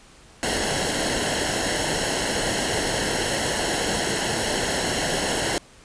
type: noise with comb filter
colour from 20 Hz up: pink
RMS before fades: -24 dBFS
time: 0.43-5.58 s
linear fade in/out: 0 ms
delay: 0.83 ms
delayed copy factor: -0.7
effects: pink hiss -50 dBFS RMS until 5.84 s + resampled to 22050 Hz